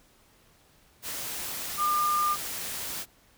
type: tone in noise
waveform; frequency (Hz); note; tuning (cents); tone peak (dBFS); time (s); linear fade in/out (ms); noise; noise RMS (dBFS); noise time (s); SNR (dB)
sine; 1204; D6; +43; -23; 1.77-2.37; 50; white; -35; 1.02-3.06; +9
effects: pink hiss -61 dBFS RMS until 3.37 s